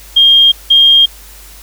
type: tone pair in turn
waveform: sine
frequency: 3220 / 3220 Hz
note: G7 / G7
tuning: +46 / +46 cents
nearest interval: unison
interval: 0 cents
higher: neither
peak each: -3 dBFS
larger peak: neither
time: 0.16-0.52 / 0.7-1.06 s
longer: neither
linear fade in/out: 10 ms
effects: added 50 Hz sine -36 dBFS peak until 1.62 s + white hiss -37 dBFS RMS until 1.62 s